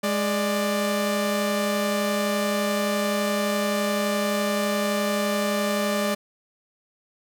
sawtooth tone pair together, 207.9 / 592 Hz, G#3 / D5, +2 / +14 cents, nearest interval octave + tritone, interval 1812 cents, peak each -21 dBFS, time 0.03-6.15 s, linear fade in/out 10 ms, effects none

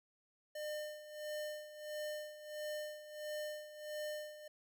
square tone with tremolo, 604 Hz, D5, 48 cents sharp, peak -40 dBFS, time 0.55-4.48 s, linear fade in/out 5 ms, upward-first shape sine, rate 1.5 Hz, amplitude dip 75%, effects none

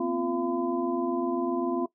sine tone cluster, 239.7 / 259.9 / 347.6 / 682 / 1014 Hz, A#3 / C4 / F4 / F5 / B5, +48 / -11 / -8 / -41 / +45 cents, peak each -36 / -30 / -28 / -35 / -36 dBFS, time 0-1.86 s, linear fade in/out 5 ms, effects noise-tail reverb RT60 0.1 s tail -18 dB re dry

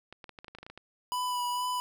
clicks, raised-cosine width 0.3 ms, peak -29 dBFS, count 12, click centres 0.126 / 0.242 / 0.293 / 0.388 / 0.445 / 0.482 / 0.55 / 0.586 / 0.63 / 0.665 / 0.7 / 0.776 s
square tone with vibrato, 987.8 Hz, B5, in tune, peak -30 dBFS, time 1.12-1.8 s, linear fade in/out 0 ms, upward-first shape sine, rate 2.2 Hz, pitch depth 18 cents each way
effects none

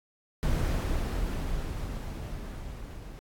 brown noise with level ramp, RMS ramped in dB -26 to -42 dBFS, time 0.43-3.19 s, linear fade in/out 0 ms, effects AAC 64 kbps

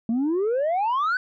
sine exponential sweep, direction up, 220 to 1540 Hz, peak -18 dBFS, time 0.09-1.17 s, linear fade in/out 2 ms, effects tanh soft clip ceiling -19 dBFS

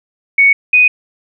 sine tone pair in turn, 2225 / 2490 Hz, C#7 / D#7, +6 / +1 cents, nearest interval major second, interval 195 cents, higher second, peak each -5 dBFS, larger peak neither, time 0.38-0.53 / 0.73-0.88 s, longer neither, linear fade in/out 5 ms, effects none

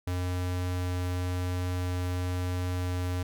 square tone, 90.1 Hz, F#2, 45 cents flat, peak -29 dBFS, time 0.07-3.23 s, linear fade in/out 5 ms, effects none

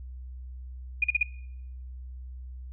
sine tone bursts, 2446 Hz, D#7, 30 cents flat, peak -19 dBFS, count 4, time 1.02-1.231 s, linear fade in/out 5 ms, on 22 ms, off 41 ms, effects noise-tail reverb RT60 0.8 s tail -22 dB re dry + added 63 Hz sine -38 dBFS peak until 2.72 s

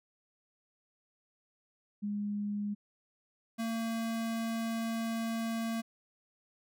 sine / square tone pair in turn, 205.8 / 227.2 Hz, G#3 / A#3, -16 / -44 cents, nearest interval major second, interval 172 cents, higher second, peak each -32 / -33 dBFS, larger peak first, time 2.02-2.75 / 3.58-5.82 s, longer second, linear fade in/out 20 ms, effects none

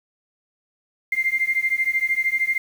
sine beating tone pair, 2093 / 2106 Hz, C7 / C7, 0 / +11 cents, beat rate 13 Hz, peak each -22 dBFS, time 1.12-2.58 s, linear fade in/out 5 ms, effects 7-bit

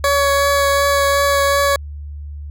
20% pulse tone with vibrato, 562 Hz, C#5, 24 cents sharp, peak -8 dBFS, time 0.04-1.76 s, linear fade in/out 2 ms, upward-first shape triangle, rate 2.7 Hz, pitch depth 12 cents each way, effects added 73 Hz sine -27 dBFS peak until 2.5 s

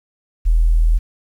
sine tone, 40.64 Hz, E1, 24 cents flat, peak -10 dBFS, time 0.45-0.99 s, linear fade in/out 20 ms, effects 8-bit

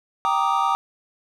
triangle chord, Eb major seventh, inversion first, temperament equal, 784 / 932.3 / 1174.7 / 1244.5 Hz, G5 / Bb5 / D6 / Eb6, 0 / 0 / 0 / 0 cents, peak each -22 dBFS, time 0.25-0.75 s, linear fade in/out 0 ms, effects none

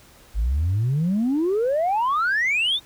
sine exponential sweep, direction up, 48.88 to 3729 Hz, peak -17 dBFS, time 0.34-2.8 s, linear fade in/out 50 ms, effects tanh soft clip ceiling -16 dBFS + pink hiss -51 dBFS RMS until 2.85 s

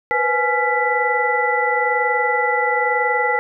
sine tone cluster, 486 / 507 / 842 / 1375 / 1984 Hz, B4 / B4 / G#5 / F6 / B6, -28 / +45 / +24 / -27 / +7 cents, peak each -23 / -26 / -20 / -25 / -20 dBFS, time 0.11-3.39 s, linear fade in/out 0 ms, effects none

